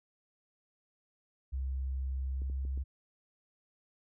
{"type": "tone with pitch glide", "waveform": "sine", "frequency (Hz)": [66.1, 66.68], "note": ["C2", "C2"], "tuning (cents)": [18, 33], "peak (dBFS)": -32, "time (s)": [1.52, 2.84], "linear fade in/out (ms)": 20, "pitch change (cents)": 15, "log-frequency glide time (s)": [2.35, 2.51]}
{"type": "clicks", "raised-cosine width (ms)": 3, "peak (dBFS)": -37, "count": 4, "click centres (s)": [2.419, 2.499, 2.651, 2.776]}
{"effects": []}